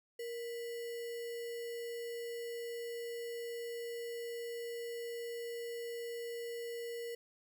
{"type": "tone with sample-and-hold", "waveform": "sine", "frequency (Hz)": 468.8, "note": "A#4", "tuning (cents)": 10, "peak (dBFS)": -39, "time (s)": [0.19, 7.15], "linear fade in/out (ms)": 5, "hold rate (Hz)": 2450, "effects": []}